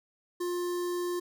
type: tone with notch filter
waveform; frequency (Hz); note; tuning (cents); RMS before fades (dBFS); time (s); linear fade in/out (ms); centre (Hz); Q
square; 353.2; F4; +20; -32; 0.4-1.2; 10; 2500; 1.1
effects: none